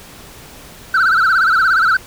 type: tone with vibrato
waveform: sine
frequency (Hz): 1426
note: F6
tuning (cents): +36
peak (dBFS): -7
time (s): 0.94-1.97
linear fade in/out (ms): 5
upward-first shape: sine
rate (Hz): 17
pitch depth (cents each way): 160
effects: tanh soft clip ceiling -9 dBFS + pink hiss -38 dBFS RMS until 2.06 s